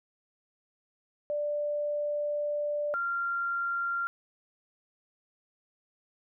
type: tone pair in turn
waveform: sine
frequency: 589 / 1384.8 Hz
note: D5 / F6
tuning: +5 / -15 cents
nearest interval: octave + minor third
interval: 1480 cents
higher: second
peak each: -28 dBFS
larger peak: neither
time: 1.3-2.94 / 2.94-4.07 s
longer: first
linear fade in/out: 0 ms
effects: none